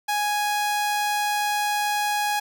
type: tone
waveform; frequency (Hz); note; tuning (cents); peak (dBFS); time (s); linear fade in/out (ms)
sawtooth; 830.6; G#5; 0; -18; 0.08-2.4; 10
effects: none